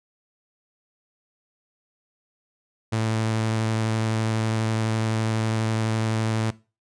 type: tone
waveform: sawtooth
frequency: 111 Hz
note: A2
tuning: 16 cents sharp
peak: -18 dBFS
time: 2.92-6.51 s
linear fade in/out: 10 ms
effects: noise-tail reverb RT60 0.3 s tail -19 dB re dry + resampled to 22050 Hz